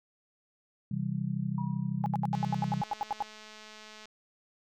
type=chord; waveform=sine; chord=C major; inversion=none; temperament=just; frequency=130.81 / 163.52 / 196.22 Hz; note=C3 / E3 / G3; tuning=0 / -14 / +2 cents; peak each=-34 dBFS; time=0.91-2.82 s; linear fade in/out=5 ms
type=tone with exponential decay; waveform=sine; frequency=964 Hz; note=B5; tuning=42 cents flat; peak=-37 dBFS; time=1.58-2.09 s; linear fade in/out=2 ms; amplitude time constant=110 ms
type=tone bursts; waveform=sine; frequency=830.6 Hz; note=G#5; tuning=in tune; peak=-27 dBFS; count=13; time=2.04-3.224 s; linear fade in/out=0 ms; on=20 ms; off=77 ms
type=click train; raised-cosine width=0.2 ms; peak=-32 dBFS; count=372; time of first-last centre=2.33-4.056 s; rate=215 Hz
effects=none